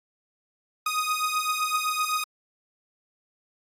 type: beating tone pair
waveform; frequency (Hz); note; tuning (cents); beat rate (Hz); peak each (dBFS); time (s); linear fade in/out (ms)
sawtooth; 1244.5 / 1252.3; D#6 / D#6; 0 / +11; 7.8; -23 / -25; 0.86-2.24; 5
effects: AAC 48 kbps